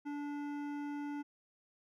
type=tone with hard clipping; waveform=sine; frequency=290 Hz; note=D4; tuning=22 cents flat; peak=-40 dBFS; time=0.05-1.23 s; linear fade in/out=20 ms; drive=13 dB; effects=none